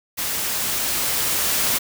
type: noise with level ramp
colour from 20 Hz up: white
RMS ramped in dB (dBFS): -25 to -20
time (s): 0.17-1.79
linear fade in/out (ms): 20
effects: none